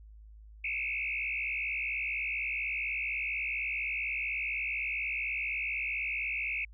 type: tone with frequency modulation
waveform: sine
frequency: 2412 Hz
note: D7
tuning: 46 cents sharp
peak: -31 dBFS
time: 0.64-6.65 s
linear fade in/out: 5 ms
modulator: 64.2 Hz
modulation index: 3.8
effects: added 53 Hz sine -49 dBFS peak until 6.73 s